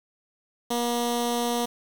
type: tone with notch filter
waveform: 10% pulse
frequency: 238.7 Hz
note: A#3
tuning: 41 cents sharp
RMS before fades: -26 dBFS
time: 0.7-1.66 s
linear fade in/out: 10 ms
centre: 1500 Hz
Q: 1.1
effects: 7-bit